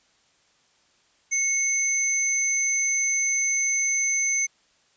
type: tone pair together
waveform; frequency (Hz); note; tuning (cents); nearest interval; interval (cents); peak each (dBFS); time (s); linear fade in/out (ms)
sine; 2185 / 6166; C#7 / G8; -26 / -29; octave + tritone; 1797; -26 / -22; 1.31-4.47; 20
effects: white hiss -63 dBFS RMS until 4.96 s + resampled to 16000 Hz